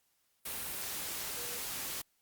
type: tone in noise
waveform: sine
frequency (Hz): 480.6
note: B4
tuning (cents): -47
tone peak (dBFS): -49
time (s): 1.36-1.59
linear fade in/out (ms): 10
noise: white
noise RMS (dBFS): -39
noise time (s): 0.45-2.02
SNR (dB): -13
effects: white hiss -75 dBFS RMS until 2.21 s + Opus 48 kbps